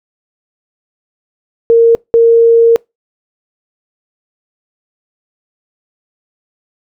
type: tone bursts at uneven times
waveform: sine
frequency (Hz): 461.8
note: A#4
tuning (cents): -16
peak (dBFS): -3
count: 2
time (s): 1.7-1.95 / 2.14-2.76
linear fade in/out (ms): 0
effects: noise-tail reverb RT60 0.2 s tail -26 dB re dry

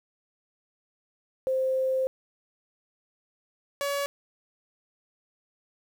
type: tone pair in turn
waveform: sine / sawtooth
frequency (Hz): 523.3 / 565.5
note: C5 / C#5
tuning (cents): 0 / +34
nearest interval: minor second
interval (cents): 134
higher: second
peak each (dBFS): -23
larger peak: neither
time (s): 1.47-2.07 / 3.81-4.06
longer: first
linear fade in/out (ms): 0
effects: 9-bit

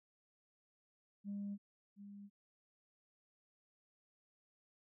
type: tone with echo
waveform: sine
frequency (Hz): 201.8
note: G#3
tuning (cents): -49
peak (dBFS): -39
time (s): 1.24-1.58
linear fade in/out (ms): 50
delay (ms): 720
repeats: 1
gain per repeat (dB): -11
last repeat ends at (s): 2.3
effects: tanh soft clip ceiling -37 dBFS

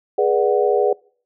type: chord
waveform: sine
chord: G# half-diminished seventh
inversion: none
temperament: equal with one note detuned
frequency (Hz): 415.3 / 487.6 / 587.3 / 740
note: G#4 / B4 / D5 / F#5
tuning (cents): 0 / -22 / 0 / 0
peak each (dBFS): -17 / -19 / -22 / -22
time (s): 0.18-0.93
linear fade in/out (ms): 5
effects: noise-tail reverb RT60 0.5 s tail -25 dB re dry

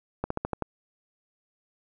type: slowing click train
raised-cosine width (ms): 1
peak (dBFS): -14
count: 6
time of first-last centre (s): 0.24-0.623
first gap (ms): 64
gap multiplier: 1.09
effects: none

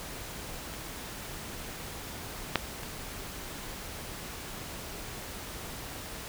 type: clicks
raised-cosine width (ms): 0.3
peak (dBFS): -26 / -7 / -23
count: 3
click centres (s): 0.738 / 2.557 / 2.833
effects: pink hiss -41 dBFS RMS until 6.28 s

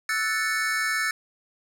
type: chord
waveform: square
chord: F# minor seventh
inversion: third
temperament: equal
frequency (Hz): 1318.5 / 1480 / 1760 / 2217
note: E6 / F#6 / A6 / C#7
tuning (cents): 0 / 0 / 0 / 0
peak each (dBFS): -32 / -32 / -27 / -31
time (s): 0.09-1.11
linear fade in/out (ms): 2
effects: low-pass 12000 Hz 12 dB/octave

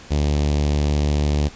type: tone with notch filter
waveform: sawtooth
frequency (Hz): 73.42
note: D2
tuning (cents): 0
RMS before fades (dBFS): -19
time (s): 0.1-1.49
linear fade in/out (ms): 20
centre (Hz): 1400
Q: 0.73
effects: pink hiss -42 dBFS RMS until 1.55 s + resampled to 16000 Hz

